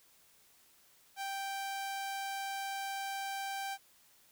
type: tone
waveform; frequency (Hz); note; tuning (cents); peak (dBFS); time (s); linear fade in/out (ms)
sawtooth; 784; G5; 0; -33; 1.16-3.78; 50
effects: white hiss -65 dBFS RMS until 4.31 s